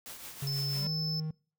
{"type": "noise with tremolo", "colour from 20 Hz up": "white", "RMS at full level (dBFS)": -43, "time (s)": [0.06, 0.85], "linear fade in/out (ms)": 0, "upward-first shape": "triangle", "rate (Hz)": 6.1, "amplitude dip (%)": 55}
{"type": "tone with pitch glide", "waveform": "triangle", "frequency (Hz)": [138.59, 156.46], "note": ["C#3", "D#3"], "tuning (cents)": [0, 10], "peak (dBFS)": -30, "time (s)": [0.42, 1.31], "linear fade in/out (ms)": 5, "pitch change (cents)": 210, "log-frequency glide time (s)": [0.81, 0.87]}
{"type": "tone", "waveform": "triangle", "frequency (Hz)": 5260, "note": "E8", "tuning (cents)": -5, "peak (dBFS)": -32, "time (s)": [0.47, 1.2], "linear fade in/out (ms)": 2}
{"type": "tone with exponential growth", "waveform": "square", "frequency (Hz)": 196, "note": "G3", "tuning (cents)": 0, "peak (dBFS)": -37, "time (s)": [0.57, 0.87], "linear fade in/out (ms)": 2, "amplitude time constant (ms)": 65}
{"effects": ["noise-tail reverb RT60 0.4 s tail -25 dB re dry"]}